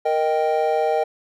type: chord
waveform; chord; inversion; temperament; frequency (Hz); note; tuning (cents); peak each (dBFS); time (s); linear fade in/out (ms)
triangle; Eb major; second; equal; 466.2 / 622.3 / 784; Bb4 / Eb5 / G5; 0 / 0 / 0; -20; 0.05-1.04; 10
effects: none